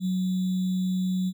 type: tone with sample-and-hold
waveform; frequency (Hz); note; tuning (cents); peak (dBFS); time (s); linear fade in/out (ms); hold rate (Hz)
sine; 185; F#3; 0; -23; 0-1.33; 50; 3675
effects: none